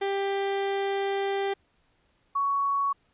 30% pulse / sine tone pair in turn, 394.9 / 1116.9 Hz, G4 / C#6, +13 / +13 cents, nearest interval octave + tritone, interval 1800 cents, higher second, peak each -23 dBFS, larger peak neither, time 0.01-1.54 / 2.35-2.93 s, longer first, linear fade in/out 10 ms, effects pink hiss -68 dBFS RMS until 3.13 s + resampled to 8000 Hz

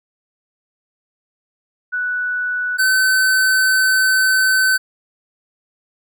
sine / square tone pair in turn, 1480 / 1525.1 Hz, F#6 / G6, 0 / -48 cents, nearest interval minor second, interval 52 cents, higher second, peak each -18 / -13 dBFS, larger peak second, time 1.92-2.78 / 2.78-4.78 s, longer second, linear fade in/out 20 ms, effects none

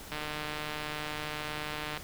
click train, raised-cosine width 0.3 ms, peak -20 dBFS, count 281, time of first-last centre 0.12-1.974 s, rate 151 Hz, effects pink hiss -46 dBFS RMS until 2.03 s

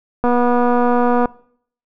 click train, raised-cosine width 1 ms, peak -4 dBFS, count 248, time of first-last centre 0.24-1.256 s, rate 243 Hz, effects noise-tail reverb RT60 0.6 s tail -22 dB re dry

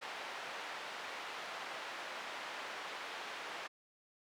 pink band-pass noise, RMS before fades -45 dBFS, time 0.01-3.68 s, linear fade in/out 20 ms, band 700 to 3200 Hz, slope 12 dB/octave, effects none

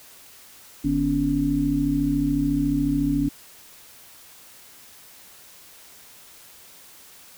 harmonic tone with a mistuned harmonic, 50 Hz, G1, 35 cents sharp, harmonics 1 / 3 / 5 / 6, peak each -29 / -28 / -27 / -21 dBFS, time 0.84-3.29 s, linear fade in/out 10 ms, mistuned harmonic 6, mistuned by -95 cents, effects white hiss -48 dBFS RMS until 7.37 s

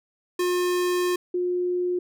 square / sine tone pair in turn, 357.9 / 357.9 Hz, F4 / F4, +42 / +42 cents, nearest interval unison, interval 0 cents, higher neither, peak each -22 dBFS, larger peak neither, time 0.39-1.16 / 1.34-1.99 s, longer first, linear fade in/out 5 ms, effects none

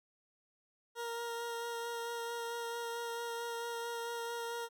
20% pulse tone with vibrato, 467.9 Hz, A#4, 6 cents sharp, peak -33 dBFS, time 0.95-4.69 s, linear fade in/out 50 ms, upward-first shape sine, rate 4.5 Hz, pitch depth 13 cents each way, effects none

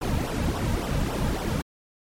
brown noise with flanger, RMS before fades -26 dBFS, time 0.01-1.62 s, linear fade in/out 10 ms, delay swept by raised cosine 0.44 to 2.84 ms, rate 3.6 Hz, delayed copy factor -0.8, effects MP3 64 kbps

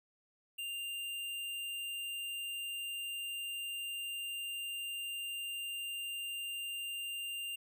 square tone, 2792 Hz, F7, 1 cent flat, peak -39 dBFS, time 0.58-7.56 s, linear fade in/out 10 ms, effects none

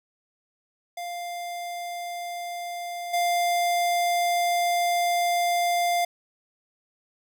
square tone with level steps, 698.5 Hz, F5, in tune, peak -32 / -22 dBFS, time 0.97-6.05 s, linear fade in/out 5 ms, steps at 3.13 s, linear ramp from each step 10 ms, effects none

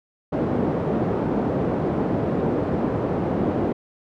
pink band-pass noise, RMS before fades -23 dBFS, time 0.32-3.73 s, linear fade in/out 10 ms, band 160 to 560 Hz, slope 12 dB/octave, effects none

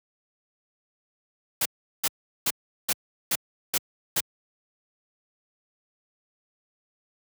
white noise bursts, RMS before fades -24 dBFS, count 7, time 1.61-4.205 s, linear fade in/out 5 ms, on 45 ms, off 380 ms, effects high-pass 100 Hz 12 dB/octave

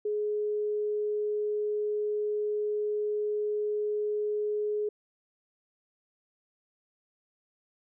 sine tone, 420 Hz, G#4, 19 cents sharp, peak -27 dBFS, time 0.05-4.89 s, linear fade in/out 5 ms, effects none

